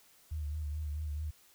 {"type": "tone with vibrato", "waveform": "sine", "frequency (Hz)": 75.4, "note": "D2", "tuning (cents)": 46, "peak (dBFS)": -34, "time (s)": [0.31, 1.31], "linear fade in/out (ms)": 10, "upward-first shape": "sine", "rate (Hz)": 4.6, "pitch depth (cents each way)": 55, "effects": ["white hiss -63 dBFS RMS until 1.54 s"]}